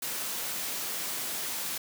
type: high-pass noise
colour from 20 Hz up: white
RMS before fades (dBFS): -34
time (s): 0.02-1.78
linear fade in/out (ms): 5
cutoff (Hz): 150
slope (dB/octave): 12
effects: none